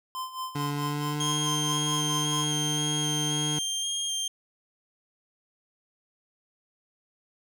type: tone with tremolo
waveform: square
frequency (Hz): 1034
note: C6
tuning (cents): -21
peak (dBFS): -31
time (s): 0.15-2.44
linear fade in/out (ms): 0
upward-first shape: sine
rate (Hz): 4.6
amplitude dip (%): 75
type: tone with pitch glide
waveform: 25% pulse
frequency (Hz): 144.5 to 150.2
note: D3 to D3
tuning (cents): -28 to +39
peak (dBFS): -25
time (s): 0.55-3.59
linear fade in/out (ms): 5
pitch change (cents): +67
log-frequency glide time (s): 0.72-1.35
type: tone with vibrato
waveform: 25% pulse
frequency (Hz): 3200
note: G7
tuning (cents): +35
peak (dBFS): -24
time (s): 1.2-4.28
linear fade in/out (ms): 5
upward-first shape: square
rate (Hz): 1.9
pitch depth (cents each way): 13
effects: none